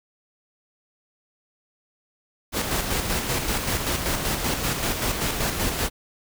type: noise with tremolo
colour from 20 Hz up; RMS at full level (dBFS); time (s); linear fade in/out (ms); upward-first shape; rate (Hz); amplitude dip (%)
pink; -24; 2.52-5.9; 50; square; 5.2; 40
effects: none